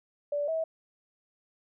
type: tone pair in turn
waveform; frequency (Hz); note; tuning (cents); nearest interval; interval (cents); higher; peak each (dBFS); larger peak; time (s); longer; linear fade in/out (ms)
sine; 581 / 645.6; D5 / E5; -19 / -36; major second; 183; second; -27; neither; 0.32-0.48 / 0.48-0.64; neither; 5
effects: none